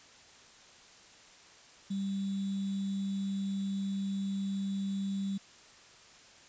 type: tone with sample-and-hold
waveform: sine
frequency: 196 Hz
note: G3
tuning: in tune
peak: -31 dBFS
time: 1.9-5.38 s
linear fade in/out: 10 ms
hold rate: 3675 Hz
effects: white hiss -56 dBFS RMS until 6.48 s + resampled to 16000 Hz